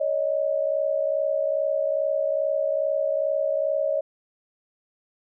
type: tone pair together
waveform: sine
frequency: 559.9 / 622.3 Hz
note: C#5 / D#5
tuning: +17 / 0 cents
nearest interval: major second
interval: 183 cents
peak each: -24 dBFS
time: 0-4.01 s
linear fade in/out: 10 ms
effects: none